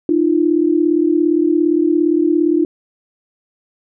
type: tone pair together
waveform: sine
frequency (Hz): 305.6 / 343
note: D#4 / F4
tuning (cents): -31 / -31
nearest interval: major second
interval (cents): 200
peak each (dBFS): -14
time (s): 0.09-2.65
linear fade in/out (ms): 2
effects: none

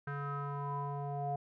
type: tone with low-pass filter sweep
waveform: square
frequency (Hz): 142.3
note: C#3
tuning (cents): +46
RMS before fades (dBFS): -38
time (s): 0.07-1.36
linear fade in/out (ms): 5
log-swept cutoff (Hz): 1500 to 700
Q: 8.1
effects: none

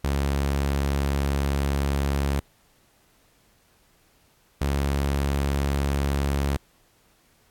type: tone pair in turn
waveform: sawtooth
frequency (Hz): 70 / 70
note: C#2 / C#2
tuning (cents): +18 / +18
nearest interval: unison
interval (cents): 0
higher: neither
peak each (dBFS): -18 / -18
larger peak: neither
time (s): 0.04-2.4 / 4.61-6.57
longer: first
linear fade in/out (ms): 5
effects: pink hiss -62 dBFS RMS until 7.5 s + AAC 64 kbps

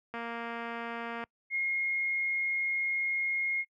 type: click train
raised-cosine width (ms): 0.5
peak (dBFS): -24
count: 257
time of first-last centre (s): 0.14-1.239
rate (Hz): 233
type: tone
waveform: sine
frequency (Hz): 2147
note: C7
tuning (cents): +44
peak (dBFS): -28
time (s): 1.5-3.65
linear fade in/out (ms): 50
effects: noise-tail reverb RT60 0.1 s tail -26 dB re dry + high-pass 80 Hz 12 dB/octave

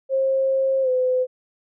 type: tone with pitch glide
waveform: sine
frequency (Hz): 534 to 508.7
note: C5 to C5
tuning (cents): +35 to -49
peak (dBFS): -17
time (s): 0.09-1.27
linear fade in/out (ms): 50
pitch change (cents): -84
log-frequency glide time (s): 0.82-0.89
effects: none

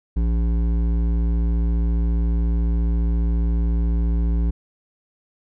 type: tone with hard clipping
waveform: sine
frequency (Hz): 57.2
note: A#1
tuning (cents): -32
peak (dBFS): -19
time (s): 0.16-4.51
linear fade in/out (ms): 10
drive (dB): 11
effects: none

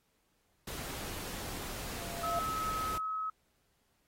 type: noise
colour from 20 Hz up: pink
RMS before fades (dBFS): -42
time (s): 0.67-2.98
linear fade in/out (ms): 5
type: tone with exponential growth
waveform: sine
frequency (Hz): 685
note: F5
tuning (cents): -34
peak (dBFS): -30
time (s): 1.79-2.39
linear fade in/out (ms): 0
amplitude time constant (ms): 130
type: tone with pitch glide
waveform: sine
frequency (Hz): 1292 to 1281.6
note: E6 to E6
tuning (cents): -35 to -49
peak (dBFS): -33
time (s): 2.23-3.3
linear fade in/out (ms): 5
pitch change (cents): -14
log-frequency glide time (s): 2.4-2.9
effects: pink hiss -75 dBFS RMS until 4.07 s + AAC 48 kbps

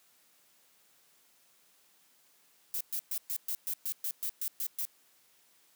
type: noise bursts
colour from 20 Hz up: violet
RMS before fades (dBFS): -34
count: 12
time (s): 2.74-4.852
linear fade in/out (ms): 0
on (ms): 66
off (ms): 120
effects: white hiss -66 dBFS RMS until 5.75 s + high-pass 150 Hz 12 dB/octave

